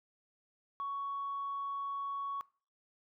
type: tone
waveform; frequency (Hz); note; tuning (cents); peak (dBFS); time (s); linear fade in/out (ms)
sine; 1115; C#6; +10; -34; 0.8-2.41; 0
effects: noise-tail reverb RT60 0.4 s tail -22 dB re dry + tanh soft clip ceiling -31 dBFS